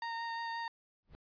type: tone with vibrato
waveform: 30% pulse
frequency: 923 Hz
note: A#5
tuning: 17 cents flat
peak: -34 dBFS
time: 0.02-0.68 s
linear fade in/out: 2 ms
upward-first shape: sine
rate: 5.7 Hz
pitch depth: 11 cents each way
type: noise with exponential growth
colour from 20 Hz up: brown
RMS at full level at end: -48 dBFS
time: 1.03-1.15 s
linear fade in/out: 0 ms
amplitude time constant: 25 ms
effects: resampled to 11025 Hz